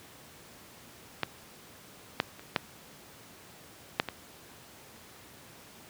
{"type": "clicks", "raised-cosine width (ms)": 0.3, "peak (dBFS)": [-11, -8, -30, -8, -7, -18], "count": 6, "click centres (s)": [1.233, 2.201, 2.395, 2.562, 3.999, 4.087], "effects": ["pink hiss -52 dBFS RMS until 5.89 s", "high-pass 100 Hz 12 dB/octave"]}